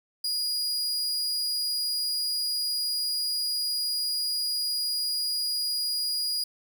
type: tone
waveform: 40% pulse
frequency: 4883 Hz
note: D#8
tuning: 33 cents flat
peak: -25 dBFS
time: 0.24-6.44 s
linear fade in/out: 5 ms
effects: none